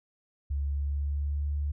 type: tone with pitch glide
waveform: sine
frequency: 70.6 to 72.67 Hz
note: C#2 to D2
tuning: +32 to -18 cents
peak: -27 dBFS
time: 0.5-1.72 s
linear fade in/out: 10 ms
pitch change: +50 cents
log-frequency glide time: 0.64-1.51 s
effects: none